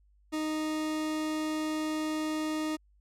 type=tone; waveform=40% pulse; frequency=310 Hz; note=D#4; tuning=6 cents flat; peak=-29 dBFS; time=0.32-2.77 s; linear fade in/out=20 ms; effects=added 50 Hz sine -61 dBFS peak until 3 s + low-pass 11000 Hz 12 dB/octave